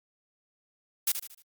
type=noise with echo; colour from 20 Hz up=blue; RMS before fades=-25 dBFS; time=1.07-1.12 s; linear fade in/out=5 ms; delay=76 ms; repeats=4; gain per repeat=-8 dB; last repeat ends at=1.424 s; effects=Opus 48 kbps